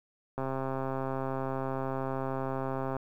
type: click train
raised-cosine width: 1 ms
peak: -20 dBFS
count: 345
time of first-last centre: 0.38-2.966 s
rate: 133 Hz
effects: 10-bit